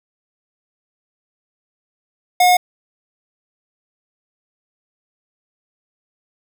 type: tone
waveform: square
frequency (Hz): 722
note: F#5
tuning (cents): -43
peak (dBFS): -10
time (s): 2.4-2.57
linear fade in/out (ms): 5
effects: none